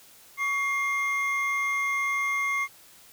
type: tone pair together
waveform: triangle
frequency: 1124.6 / 2123 Hz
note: C#6 / C7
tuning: +25 / +25 cents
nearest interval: major seventh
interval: 1100 cents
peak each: -28 / -24 dBFS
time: 0.37-2.68 s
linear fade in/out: 50 ms
effects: white hiss -53 dBFS RMS until 3.12 s